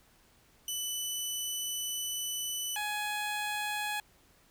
15% pulse tone pair in turn, 2986 / 837.9 Hz, F#7 / G#5, +15 / +15 cents, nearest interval octave + minor seventh, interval 2200 cents, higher first, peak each -26 dBFS, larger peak neither, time 0.68-2.76 / 2.76-4 s, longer first, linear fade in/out 2 ms, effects pink hiss -64 dBFS RMS until 4.5 s

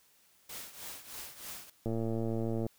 white noise with tremolo, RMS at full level -42 dBFS, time 0.49-1.7 s, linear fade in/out 5 ms, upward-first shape triangle, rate 3.2 Hz, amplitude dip 80%
click train, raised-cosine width 2 ms, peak -22 dBFS, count 92, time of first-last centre 1.86-2.665 s, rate 113 Hz
effects white hiss -66 dBFS RMS until 2.78 s

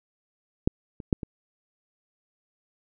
clicks, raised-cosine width 3 ms, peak -7 / -25 / -7 / -20 dBFS, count 4, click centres 0.675 / 1.002 / 1.128 / 1.232 s, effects none

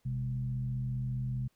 sine tone with frequency modulation, 127.3 Hz, C3, 47 cents flat, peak -31 dBFS, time 0.05-1.48 s, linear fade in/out 10 ms, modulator 75.1 Hz, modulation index 0.52, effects pink hiss -74 dBFS RMS until 1.55 s

